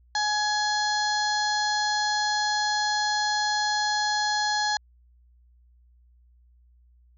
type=harmonic tone; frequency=840 Hz; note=G#5; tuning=19 cents sharp; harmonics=1 / 2 / 4 / 5 / 6 / 7 / 8; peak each=-26 / -28 / -38 / -29 / -38 / -38 / -40 dBFS; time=0.15-4.77 s; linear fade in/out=2 ms; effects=added 60 Hz sine -55 dBFS peak until 7.17 s